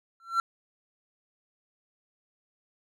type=tone with exponential growth; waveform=triangle; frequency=1355 Hz; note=E6; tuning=47 cents sharp; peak=-17 dBFS; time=0.2-0.4 s; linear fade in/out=1 ms; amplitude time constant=42 ms; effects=none